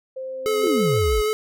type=tone with pitch glide; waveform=sine; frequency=523.3 to 516.1 Hz; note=C5 to C5; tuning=0 to -24 cents; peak=-28 dBFS; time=0.16-0.99 s; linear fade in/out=10 ms; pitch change=-24 cents; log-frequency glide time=0.36-0.77 s
type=tone with exponential growth; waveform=sine; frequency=263.7 Hz; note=C4; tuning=14 cents sharp; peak=-27 dBFS; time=0.21-0.67 s; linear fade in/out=0 ms; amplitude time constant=100 ms
type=tone with vibrato; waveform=square; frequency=428.1 Hz; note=A4; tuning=47 cents flat; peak=-20 dBFS; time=0.46-1.33 s; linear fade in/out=0 ms; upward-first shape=sine; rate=6.2 Hz; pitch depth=18 cents each way
type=exponential sweep; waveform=sine; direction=down; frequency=421.5 to 43.65 Hz; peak=-20 dBFS; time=0.62-1.22 s; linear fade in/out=20 ms
effects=none